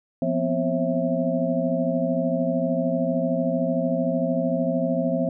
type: tone cluster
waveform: sine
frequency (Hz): 173.1 / 244.1 / 257.3 / 538 / 660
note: F3 / B3 / C4 / C5 / E5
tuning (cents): -15 / -20 / -29 / +48 / +2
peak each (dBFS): -27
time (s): 0.22-5.29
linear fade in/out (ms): 2
effects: none